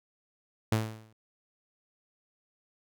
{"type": "tone with exponential decay", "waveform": "sawtooth", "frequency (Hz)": 110, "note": "A2", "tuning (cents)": 0, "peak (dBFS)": -19, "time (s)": [0.72, 1.13], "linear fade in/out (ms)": 5, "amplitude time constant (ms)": 89, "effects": []}